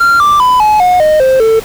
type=tone with pitch steps; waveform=triangle; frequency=1383 / 1176.5 / 1000.8 / 851.3 / 724.2 / 616.1 / 524.1 / 445.8 Hz; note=F6 / D6 / B5 / G#5 / F#5 / D#5 / C5 / A4; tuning=-17 / +3 / +23 / +43 / -37 / -17 / +3 / +23 cents; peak=-3 dBFS; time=0-1.6 s; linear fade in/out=10 ms; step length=200 ms; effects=pink hiss -28 dBFS RMS until 1.64 s